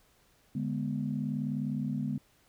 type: chord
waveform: sine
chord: G# diminished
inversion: second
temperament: equal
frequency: 146.83 / 207.7 / 246.9 Hz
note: D3 / G#3 / B3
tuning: 0 / 0 / 0 cents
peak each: -34 dBFS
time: 0.55-2.18 s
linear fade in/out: 5 ms
effects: tanh soft clip ceiling -20 dBFS + pink hiss -66 dBFS RMS until 2.48 s